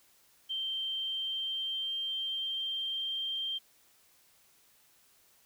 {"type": "tone with pitch glide", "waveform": "sine", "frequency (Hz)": [3136, 3165], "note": ["G7", "G7"], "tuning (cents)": [0, 16], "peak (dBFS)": -32, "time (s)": [0.49, 3.59], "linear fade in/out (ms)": 20, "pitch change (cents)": 16, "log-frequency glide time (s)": [0.88, 3.13], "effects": ["white hiss -65 dBFS RMS until 5.45 s"]}